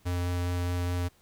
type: tone with vibrato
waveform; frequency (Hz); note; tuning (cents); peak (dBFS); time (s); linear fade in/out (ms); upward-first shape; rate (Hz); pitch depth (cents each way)
square; 88.5; F2; +23; -28; 0.05-1.09; 20; triangle; 4.8; 9
effects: pink hiss -63 dBFS RMS until 1.21 s